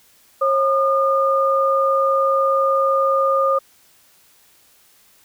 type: tone pair together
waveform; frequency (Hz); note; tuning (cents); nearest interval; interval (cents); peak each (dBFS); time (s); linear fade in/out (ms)
sine; 541.2 / 1215; C#5 / D#6; -42 / -42; octave + major second; 1400; -17; 0.41-3.59; 10
effects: white hiss -54 dBFS RMS until 5.24 s